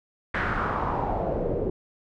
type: noise with low-pass filter sweep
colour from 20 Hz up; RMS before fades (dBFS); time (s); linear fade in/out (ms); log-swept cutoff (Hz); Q
pink; -27; 0.34-1.7; 5; 1800 to 410; 3.5
effects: none